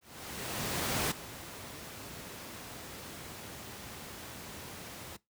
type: noise with ADSR envelope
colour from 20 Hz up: pink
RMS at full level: -30 dBFS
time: 0.01-5.17 s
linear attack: 1100 ms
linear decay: 11 ms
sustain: -15 dB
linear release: 11 ms
effects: noise-tail reverb RT60 0.2 s tail -22 dB re dry + high-pass 80 Hz 12 dB/octave